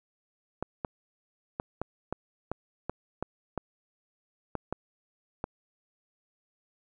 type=clicks; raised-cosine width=1 ms; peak=-17 dBFS; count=12; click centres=0.626 / 0.848 / 1.599 / 1.816 / 2.126 / 2.516 / 2.896 / 3.226 / 3.577 / 4.553 / 4.726 / 5.441 s; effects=none